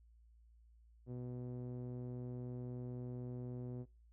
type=tone with low-pass filter; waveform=sawtooth; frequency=123.8 Hz; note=B2; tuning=5 cents sharp; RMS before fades=-45 dBFS; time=1.06-3.86 s; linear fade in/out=50 ms; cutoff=410 Hz; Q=1.3; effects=noise-tail reverb RT60 0.3 s tail -24 dB re dry + added 57 Hz sine -62 dBFS peak until 4.12 s